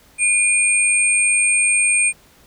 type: tone pair together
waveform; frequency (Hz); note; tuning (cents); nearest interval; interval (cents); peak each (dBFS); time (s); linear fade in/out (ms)
sine; 2421 / 8598; D#7 / C9; -48 / +46; octave + minor seventh; 2194; -16; 0.18-2.13; 50
effects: pink hiss -51 dBFS RMS until 2.46 s